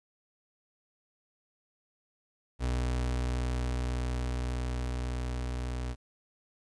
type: tone with level ramp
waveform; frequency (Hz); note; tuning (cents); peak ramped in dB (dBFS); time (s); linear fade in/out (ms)
35% pulse; 61.74; B1; 0; -26 to -31; 2.59-5.96; 50
effects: resampled to 22050 Hz + 11-bit